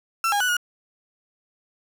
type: tone with pitch steps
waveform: 35% pulse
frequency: 1344 / 816 / 1484 / 1442 Hz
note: E6 / G#5 / F#6 / F#6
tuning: +33 / -31 / +5 / -45 cents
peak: -18 dBFS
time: 0.24-0.568 s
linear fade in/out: 2 ms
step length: 82 ms
effects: 8-bit